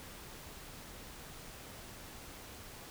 silence, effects pink hiss -50 dBFS RMS until 2.9 s

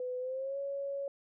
sine tone with pitch glide, 502 to 557 Hz, B4 to C#5, +28 to +8 cents, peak -34 dBFS, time 0-1.08 s, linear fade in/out 2 ms, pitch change +180 cents, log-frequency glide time 0.19-0.58 s, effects none

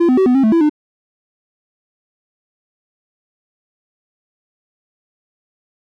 triangle tone with pitch steps, 341.7 / 254 / 380.4 / 249.5 / 269.3 / 218.5 / 333.8 / 300.3 Hz, F4 / B3 / F#4 / B3 / C#4 / A3 / E4 / D4, -38 / +49 / +48 / +18 / -50 / -12 / +22 / +39 cents, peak -7 dBFS, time 0-0.696 s, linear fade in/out 10 ms, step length 87 ms, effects none

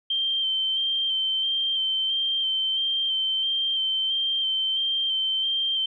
sine tone with vibrato, 3136 Hz, G7, in tune, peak -22 dBFS, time 0.1-5.86 s, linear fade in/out 5 ms, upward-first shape square, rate 1.5 Hz, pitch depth 17 cents each way, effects none

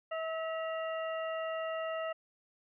harmonic tone with a mistuned harmonic, 646 Hz, E5, 35 cents flat, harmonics 1 / 2 / 3 / 4, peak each -35 / -41 / -45 / -47 dBFS, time 0.11-2.13 s, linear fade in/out 10 ms, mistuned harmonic 4, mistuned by +130 cents, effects none

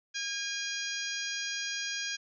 harmonic tone, 815 Hz, G#5, 33 cents flat, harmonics 2 / 3 / 4 / 5 / 6 / 7 / 8, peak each -38 / -41 / -40 / -44 / -40 / -42 / -42 dBFS, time 0.14-2.17 s, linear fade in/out 20 ms, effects none

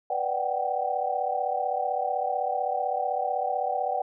sine chord, G major seventh, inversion first, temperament equal with one note detuned, 493.9 / 587.3 / 748.2 / 784 Hz, B4 / D5 / F#5 / G5, 0 / 0 / +19 / 0 cents, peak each -34 / -32 / -28 / -30 dBFS, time 0.1-4.02 s, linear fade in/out 5 ms, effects none

